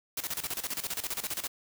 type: noise with tremolo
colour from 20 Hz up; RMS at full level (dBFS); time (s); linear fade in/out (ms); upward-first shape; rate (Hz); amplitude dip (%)
white; -33; 0.17-1.48; 5; square; 15; 80
effects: none